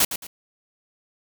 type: noise with echo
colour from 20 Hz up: white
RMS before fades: -18 dBFS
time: 0-0.05 s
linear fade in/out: 5 ms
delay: 110 ms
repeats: 2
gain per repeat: -10 dB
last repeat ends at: 0.27 s
effects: none